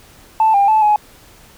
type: tone with pitch steps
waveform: sine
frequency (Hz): 880 / 800 / 870 / 841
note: A5 / G5 / A5 / G#5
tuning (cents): 0 / +35 / -20 / +22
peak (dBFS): -8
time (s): 0.4-0.96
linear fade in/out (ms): 2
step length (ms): 140
effects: tanh soft clip ceiling -5 dBFS + pink hiss -45 dBFS RMS until 1.57 s